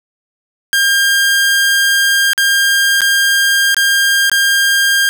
sawtooth tone with dropouts, 1605 Hz, G6, 40 cents sharp, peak -6 dBFS, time 0.73-5.09 s, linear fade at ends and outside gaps 0 ms, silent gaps 2.333-2.378 / 3.007-3.017 / 3.745-3.767 / 4.297-4.316 s, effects none

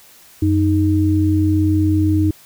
sine tone pair together, 92.5 / 311 Hz, F#2 / D#4, 0 / -1 cents, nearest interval octave + major sixth, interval 2099 cents, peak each -15 dBFS, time 0.42-2.31 s, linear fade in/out 5 ms, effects white hiss -46 dBFS RMS until 2.45 s

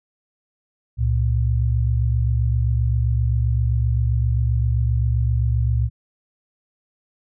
sine tone pair together, 67.87 / 115.5 Hz, C#2 / A#2, -36 / -16 cents, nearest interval major sixth, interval 920 cents, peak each -19 dBFS, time 0.97-5.9 s, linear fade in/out 50 ms, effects none

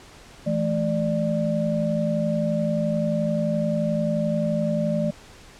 sine tone cluster, 166.1 / 217.6 / 593 Hz, E3 / A3 / D5, +13 / -19 / +17 cents, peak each -25 dBFS, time 0.46-5.11 s, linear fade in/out 10 ms, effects pink hiss -47 dBFS RMS until 5.59 s + low-pass 8000 Hz 12 dB/octave

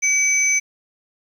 sine tone pair together, 2289 / 6111 Hz, D7 / G8, -45 / -45 cents, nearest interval octave + perfect fourth, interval 1700 cents, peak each -17 dBFS, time 0.02-0.6 s, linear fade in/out 20 ms, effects tanh soft clip ceiling -8 dBFS + 8-bit

